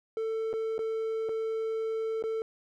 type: tone with dropouts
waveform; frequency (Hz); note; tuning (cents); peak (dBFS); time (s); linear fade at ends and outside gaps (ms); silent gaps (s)
triangle; 445; A4; +20; -27; 0.17-2.42; 1; 0.53-0.537 / 0.781-0.791 / 1.288-1.292 / 2.225-2.238
effects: none